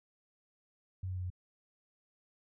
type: tone with pitch steps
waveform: sine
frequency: 93.3 / 92.23 / 91.17 / 90.12 Hz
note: F#2 / F#2 / F#2 / F#2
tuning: +15 / -5 / -25 / -45 cents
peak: -35 dBFS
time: 1.03-1.302 s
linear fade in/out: 5 ms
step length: 68 ms
effects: none

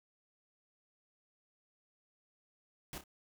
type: noise with echo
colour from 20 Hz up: pink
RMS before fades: -44 dBFS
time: 2.93-2.98 s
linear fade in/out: 0 ms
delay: 29 ms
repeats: 2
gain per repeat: -9 dB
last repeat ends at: 3.038 s
effects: none

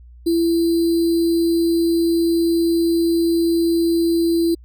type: tone with sample-and-hold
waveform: sine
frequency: 334.9 Hz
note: E4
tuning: 27 cents sharp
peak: -14 dBFS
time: 0.26-4.55 s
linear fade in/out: 10 ms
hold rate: 4410 Hz
effects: added 60 Hz sine -40 dBFS peak until 4.64 s

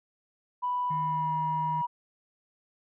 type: tone with pitch glide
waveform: sine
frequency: 987.8 to 962.5 Hz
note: B5 to B5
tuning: 0 to -45 cents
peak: -26 dBFS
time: 0.62-1.87 s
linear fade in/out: 20 ms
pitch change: -45 cents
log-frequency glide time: 1.02-1.36 s
type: tone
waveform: sine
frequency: 155.56 Hz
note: D#3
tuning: in tune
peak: -33 dBFS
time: 0.9-1.82 s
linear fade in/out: 10 ms
effects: tanh soft clip ceiling -20 dBFS

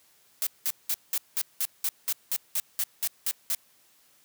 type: noise bursts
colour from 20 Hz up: blue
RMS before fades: -27 dBFS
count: 14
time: 0.42-3.548 s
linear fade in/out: 0 ms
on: 47 ms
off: 190 ms
effects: white hiss -62 dBFS RMS until 4.24 s + high-pass 80 Hz 12 dB/octave

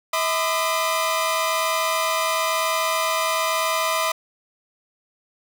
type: tone cluster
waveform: sawtooth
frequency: 645 / 1012 / 1209 Hz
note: E5 / B5 / D6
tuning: -38 / +42 / +50 cents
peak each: -21 dBFS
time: 0.13-4.12 s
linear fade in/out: 5 ms
effects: none

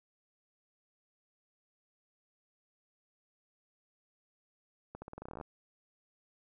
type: accelerating click train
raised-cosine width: 1 ms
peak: -30 dBFS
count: 15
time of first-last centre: 4.95-5.412 s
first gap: 70 ms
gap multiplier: 0.87
effects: none

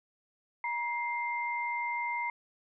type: tone pair together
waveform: sine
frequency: 950 / 2098 Hz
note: A#5 / C7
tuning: +33 / +4 cents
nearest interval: octave + major second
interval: 1371 cents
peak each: -33 / -34 dBFS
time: 0.64-2.3 s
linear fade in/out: 2 ms
effects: none

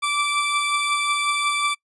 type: beating tone pair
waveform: 20% pulse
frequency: 1165 / 1170.5 Hz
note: D6 / D6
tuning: -14 / -6 cents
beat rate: 5.5 Hz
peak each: -16 / -24 dBFS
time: 0.02-1.75 s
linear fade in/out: 20 ms
effects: noise-tail reverb RT60 0.1 s tail -25 dB re dry + resampled to 24000 Hz

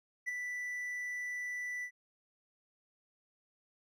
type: tone with ADSR envelope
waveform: triangle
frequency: 1975.5 Hz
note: B6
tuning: in tune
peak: -30 dBFS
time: 0.26-1.91 s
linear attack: 25 ms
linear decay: 15 ms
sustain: -5 dB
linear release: 75 ms
effects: none

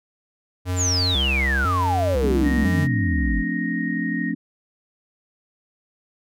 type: tone with vibrato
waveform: square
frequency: 78 Hz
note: D#2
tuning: 5 cents sharp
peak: -22 dBFS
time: 0.65-2.88 s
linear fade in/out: 50 ms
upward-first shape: square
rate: 1 Hz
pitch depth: 260 cents each way
type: exponential sweep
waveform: sine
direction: down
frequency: 7459 to 45 Hz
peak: -20 dBFS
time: 0.76-3.44 s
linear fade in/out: 50 ms
type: chord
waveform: sine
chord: D minor seventh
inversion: first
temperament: equal with one note detuned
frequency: 175.42 / 220 / 261.6 / 293.7 Hz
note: F3 / A3 / C4 / D4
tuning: +8 / 0 / 0 / 0 cents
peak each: -28 dBFS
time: 2.22-4.35 s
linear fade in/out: 10 ms
type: tone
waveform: sine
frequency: 1864.7 Hz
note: A#6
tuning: in tune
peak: -28 dBFS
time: 2.43-4.34 s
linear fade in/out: 50 ms
effects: none

